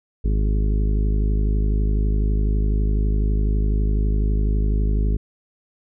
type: harmonic tone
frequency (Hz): 52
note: G#1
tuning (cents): +3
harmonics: 1 / 2 / 3 / 4 / 5 / 6 / 7 / 8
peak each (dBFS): -17 / -28 / -30 / -31 / -35 / -37 / -39 / -36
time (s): 0.24-5.17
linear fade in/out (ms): 10
effects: none